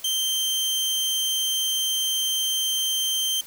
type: tone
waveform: sawtooth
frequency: 3136 Hz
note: G7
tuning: in tune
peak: -19 dBFS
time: 0.04-3.41 s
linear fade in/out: 5 ms
effects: white hiss -45 dBFS RMS until 3.46 s